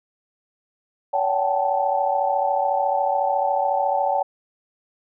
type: tone cluster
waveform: sine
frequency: 567 / 753 / 787 / 877 Hz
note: C#5 / F#5 / G5 / A5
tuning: +39 / +30 / +7 / -6 cents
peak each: -24 dBFS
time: 1.13-4.23 s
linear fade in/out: 10 ms
effects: none